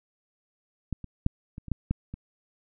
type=clicks; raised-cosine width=5 ms; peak=-17 / -26 / -10 / -26 / -28 / -14 / -13 / -24 dBFS; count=8; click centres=0.927 / 1.043 / 1.264 / 1.581 / 1.683 / 1.717 / 1.91 / 2.14 s; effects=none